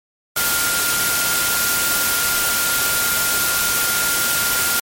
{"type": "tone in noise", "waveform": "sine", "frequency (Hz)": 1404, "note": "F6", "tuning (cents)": 9, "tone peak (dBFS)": -22, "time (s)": [0.36, 4.8], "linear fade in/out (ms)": 5, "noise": "white", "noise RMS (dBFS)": -19, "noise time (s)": [0.36, 4.8], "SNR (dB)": -6, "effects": ["MP3 64 kbps"]}